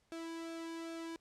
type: tone with flanger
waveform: sawtooth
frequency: 330 Hz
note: E4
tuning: 2 cents sharp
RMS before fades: -44 dBFS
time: 0.12-1.16 s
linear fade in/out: 0 ms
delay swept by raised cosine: 1 to 1.51 ms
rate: 2.5 Hz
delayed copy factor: -0.55
effects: pink hiss -75 dBFS RMS until 1.2 s + low-pass 9000 Hz 12 dB/octave